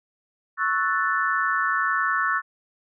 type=chord; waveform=sine; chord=F# minor seventh; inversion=second; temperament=equal; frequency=1108.7 / 1318.5 / 1480 / 1760 Hz; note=C#6 / E6 / F#6 / A6; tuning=0 / 0 / 0 / 0 cents; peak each=-26 dBFS; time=0.57-2.42 s; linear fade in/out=50 ms; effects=none